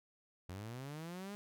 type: linear sweep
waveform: sawtooth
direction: up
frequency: 86.5 to 207.7 Hz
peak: -40 dBFS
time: 0.49-1.35 s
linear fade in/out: 0 ms
effects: none